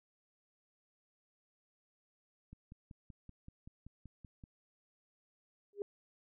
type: click train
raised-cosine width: 5 ms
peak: -39 dBFS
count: 11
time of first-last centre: 2.53-4.438 s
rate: 5.24 Hz
type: tone with exponential growth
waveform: sine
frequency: 406 Hz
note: G#4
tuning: 39 cents flat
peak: -31 dBFS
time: 5.73-5.82 s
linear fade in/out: 1 ms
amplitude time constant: 19 ms
effects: none